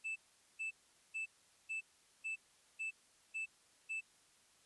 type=tone bursts; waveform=triangle; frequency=2637 Hz; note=E7; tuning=in tune; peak=-37 dBFS; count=8; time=0.04-4.01 s; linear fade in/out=20 ms; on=120 ms; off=430 ms; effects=white hiss -69 dBFS RMS until 4.65 s + resampled to 24000 Hz